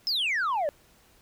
sine exponential sweep, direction down, 5320 to 554.4 Hz, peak -22 dBFS, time 0.07-0.69 s, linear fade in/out 0 ms, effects tanh soft clip ceiling -23 dBFS + pink hiss -60 dBFS RMS until 1.21 s

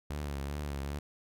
sawtooth tone with vibrato, 71.5 Hz, D2, 46 cents flat, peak -31 dBFS, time 0.1-0.99 s, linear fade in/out 5 ms, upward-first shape triangle, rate 2.5 Hz, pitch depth 75 cents each way, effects none

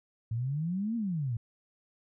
sine exponential two-way sweep, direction up then down, 109 to 238.1 to 109.1 Hz, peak -29 dBFS, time 0.31-1.37 s, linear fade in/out 5 ms, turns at 0.96 s, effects none

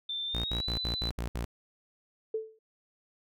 sine tone with pitch glide, 3562 to 3998 Hz, A7 to B7, +21 to +20 cents, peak -32 dBFS, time 0.09-1.1 s, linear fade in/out 5 ms, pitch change +199 cents, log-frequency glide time 0.27-0.68 s
sawtooth tone bursts, 58.5 Hz, A#1, 7 cents sharp, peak -28 dBFS, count 7, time 0.34-1.448 s, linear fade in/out 0 ms, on 100 ms, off 68 ms
sine tone with exponential decay, 440 Hz, A4, in tune, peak -26 dBFS, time 2.34-2.59 s, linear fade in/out 5 ms, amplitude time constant 54 ms
effects none

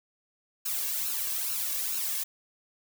blue noise with flanger, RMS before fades -31 dBFS, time 0.65-2.24 s, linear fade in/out 10 ms, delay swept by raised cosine 0.73 to 1.83 ms, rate 2.3 Hz, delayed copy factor +0.7, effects none

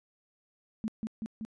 sine tone with echo, 219.7 Hz, A3, 2 cents flat, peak -29 dBFS, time 0.84-0.88 s, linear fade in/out 0 ms, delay 190 ms, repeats 3, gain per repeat -2 dB, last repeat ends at 1.45 s, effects resampled to 22050 Hz

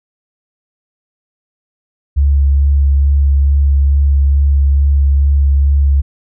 sine tone with vibrato, 70 Hz, C#2, 18 cents sharp, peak -7 dBFS, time 2.16-6.02 s, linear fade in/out 20 ms, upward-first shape sine, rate 2.3 Hz, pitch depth 14 cents each way, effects none

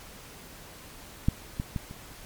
clicks, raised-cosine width 5 ms, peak -9 / -17 / -17 / -29 dBFS, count 4, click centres 1.285 / 1.599 / 1.762 / 1.911 s, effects pink hiss -47 dBFS RMS until 2.25 s + MP3 96 kbps

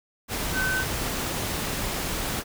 sine tone in noise, 1526 Hz, G6, 47 cents flat, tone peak -24 dBFS, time 0.53-0.85 s, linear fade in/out 50 ms, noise pink, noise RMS -29 dBFS, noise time 0.28-2.44 s, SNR +2 dB, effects none

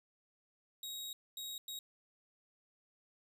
sawtooth tone bursts at uneven times, 3792 Hz, A#7, 29 cents sharp, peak -39 dBFS, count 3, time 0.83-1.13 / 1.37-1.58 / 1.68-1.79 s, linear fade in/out 2 ms, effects none

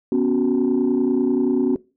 sine chord, B suspended second, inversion none, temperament equal, 246.9 / 277.2 / 370 Hz, B3 / C#4 / F#4, 0 / 0 / 0 cents, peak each -19 dBFS, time 0.12-1.76 s, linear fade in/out 2 ms, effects noise-tail reverb RT60 0.3 s tail -21 dB re dry + tanh soft clip ceiling -11 dBFS

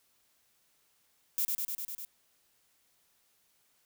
violet noise with echo, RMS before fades -30 dBFS, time 1.38-1.45 s, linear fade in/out 0 ms, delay 100 ms, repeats 6, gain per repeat -2 dB, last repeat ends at 2.05 s, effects white hiss -71 dBFS RMS until 3.85 s

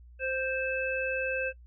harmonic tone, 523.3 Hz, C5, in tune, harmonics 1 / 3 / 5, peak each -32 / -34 / -33 dBFS, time 0.19-1.53 s, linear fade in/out 50 ms, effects noise-tail reverb RT60 0.1 s tail -17 dB re dry + added 60 Hz sine -49 dBFS peak until 1.66 s

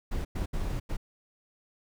brown noise bursts at uneven times, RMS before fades -31 dBFS, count 4, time 0.11-0.25 / 0.35-0.46 / 0.53-0.8 / 0.89-0.97 s, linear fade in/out 10 ms, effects none

